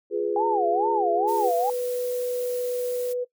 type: chord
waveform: sine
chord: F diminished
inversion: none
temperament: equal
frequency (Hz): 349.2 / 415.3 / 493.9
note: F4 / Ab4 / Cb5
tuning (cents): 0 / 0 / 0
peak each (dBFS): -29 / -25 / -29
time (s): 0.1-1.52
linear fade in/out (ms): 50
type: tone with vibrato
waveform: sine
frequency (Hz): 787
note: G5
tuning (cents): +7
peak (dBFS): -22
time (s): 0.36-1.7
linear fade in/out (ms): 2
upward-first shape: sine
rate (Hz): 2.3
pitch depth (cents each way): 260
type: noise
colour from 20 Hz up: blue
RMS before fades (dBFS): -40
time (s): 1.27-3.14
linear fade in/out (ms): 20
type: tone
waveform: sine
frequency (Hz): 493.9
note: B4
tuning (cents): 0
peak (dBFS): -24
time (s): 1.43-3.25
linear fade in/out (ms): 20
effects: noise-tail reverb RT60 0.1 s tail -20 dB re dry